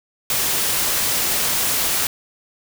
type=noise; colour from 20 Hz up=white; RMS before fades=-20 dBFS; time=0.3-2.07 s; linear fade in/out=2 ms; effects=none